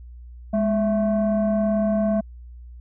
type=tone pair together; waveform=sine; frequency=207.7 / 661 Hz; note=G#3 / E5; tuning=0 / +5 cents; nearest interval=octave + minor sixth; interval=2005 cents; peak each=-18 / -20 dBFS; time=0.53-2.21 s; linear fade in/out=10 ms; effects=tanh soft clip ceiling -15 dBFS + added 60 Hz sine -38 dBFS peak until 2.8 s